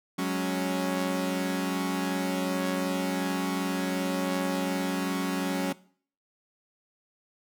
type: chord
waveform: sawtooth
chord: F# suspended second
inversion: none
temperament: equal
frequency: 185 / 207.7 / 277.2 Hz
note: F#3 / G#3 / C#4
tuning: 0 / 0 / 0 cents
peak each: -26 / -32 / -26 dBFS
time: 0.18-5.73 s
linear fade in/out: 10 ms
effects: noise-tail reverb RT60 0.5 s tail -20 dB re dry